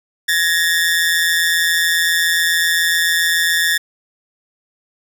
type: ring-modulated tone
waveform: sawtooth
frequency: 1771 Hz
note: A6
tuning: 11 cents sharp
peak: -7 dBFS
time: 0.28-3.78 s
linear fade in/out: 10 ms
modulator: 83.6 Hz
effects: none